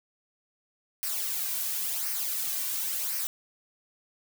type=noise with flanger; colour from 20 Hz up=blue; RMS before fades=-31 dBFS; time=1.03-3.27 s; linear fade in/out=0 ms; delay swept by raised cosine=0.27 to 2.37 ms; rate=0.94 Hz; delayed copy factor=-0.6; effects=none